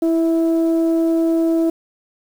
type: tone pair together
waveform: sine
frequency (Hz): 329.6 / 654.3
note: E4 / E5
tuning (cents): 0 / -13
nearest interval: octave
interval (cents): 1187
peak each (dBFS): -13 / -22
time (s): 0.02-1.7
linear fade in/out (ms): 5
effects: tanh soft clip ceiling -9 dBFS + 7-bit